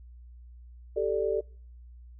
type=chord; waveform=sine; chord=G suspended second; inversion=none; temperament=just; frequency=392 / 441 / 588 Hz; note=G4 / A4 / D5; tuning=0 / +4 / +2 cents; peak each=-30 / -28 / -31 dBFS; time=0.96-1.41 s; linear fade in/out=10 ms; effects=noise-tail reverb RT60 0.5 s tail -26 dB re dry + added 60 Hz sine -46 dBFS peak until 2.19 s